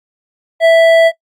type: tone with hard clipping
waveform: triangle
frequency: 659.3 Hz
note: E5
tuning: in tune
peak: -6 dBFS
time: 0.6-1.12 s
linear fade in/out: 50 ms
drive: 13 dB
effects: noise-tail reverb RT60 0.1 s tail -21 dB re dry + Opus 48 kbps